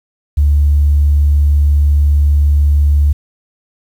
sine tone, 72.8 Hz, D2, 15 cents flat, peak -6 dBFS, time 0.37-3.13 s, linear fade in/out 10 ms, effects tanh soft clip ceiling -2 dBFS + 7-bit

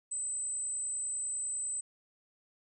sine tone, 8070 Hz, B8, 36 cents sharp, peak -33 dBFS, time 0.11-1.81 s, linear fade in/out 10 ms, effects none

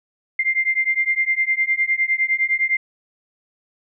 sine beating tone pair, 2093 / 2102.8 Hz, C7 / C7, 0 / +8 cents, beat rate 9.8 Hz, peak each -20 dBFS, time 0.39-2.77 s, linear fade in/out 5 ms, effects none

